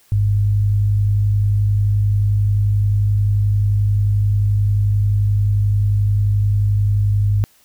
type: tone pair together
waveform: sine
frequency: 51.32 / 102.7 Hz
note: G#1 / G#2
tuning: -20 / -19 cents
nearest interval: octave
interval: 1201 cents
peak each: -23 / -13 dBFS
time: 0.12-7.44 s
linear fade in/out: 0 ms
effects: white hiss -54 dBFS RMS until 7.64 s